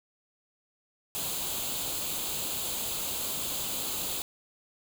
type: noise with comb filter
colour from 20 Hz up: white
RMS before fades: -33 dBFS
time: 1.15-4.22 s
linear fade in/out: 0 ms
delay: 0.27 ms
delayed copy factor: +0.65
effects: none